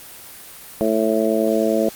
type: harmonic tone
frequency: 110 Hz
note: A2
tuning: in tune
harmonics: 2 / 3 / 4 / 5 / 6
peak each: -22 / -22 / -22 / -22 / -22 dBFS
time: 0.81-1.89 s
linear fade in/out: 0 ms
effects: white hiss -39 dBFS RMS until 1.95 s + Opus 32 kbps